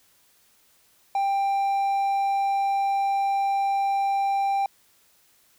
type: tone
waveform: triangle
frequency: 790 Hz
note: G5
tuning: 13 cents sharp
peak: -19 dBFS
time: 1.15-4.66 s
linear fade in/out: 2 ms
effects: white hiss -61 dBFS RMS until 5.58 s